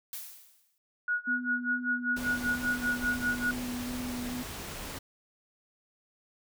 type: noise with exponential decay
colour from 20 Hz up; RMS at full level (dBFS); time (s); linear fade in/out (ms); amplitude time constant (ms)
blue; -37; 0.13-0.78; 1; 140
type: tone with tremolo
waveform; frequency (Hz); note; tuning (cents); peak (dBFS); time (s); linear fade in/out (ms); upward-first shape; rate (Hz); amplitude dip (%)
sine; 1454; F#6; -31; -25; 1.08-3.51; 2; sine; 5.1; 95
type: tone with vibrato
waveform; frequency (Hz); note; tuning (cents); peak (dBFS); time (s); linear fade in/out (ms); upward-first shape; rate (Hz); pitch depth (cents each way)
sine; 247.1; B3; +1; -34; 1.27-4.43; 10; square; 2.3; 9
type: noise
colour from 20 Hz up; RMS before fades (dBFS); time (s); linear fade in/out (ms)
pink; -40; 2.16-4.99; 10
effects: none